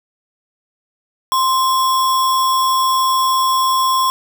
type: tone with sample-and-hold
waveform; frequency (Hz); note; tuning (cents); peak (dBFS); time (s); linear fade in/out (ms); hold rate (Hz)
sine; 1046.5; C6; 0; -12; 1.32-4.1; 0; 4410
effects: none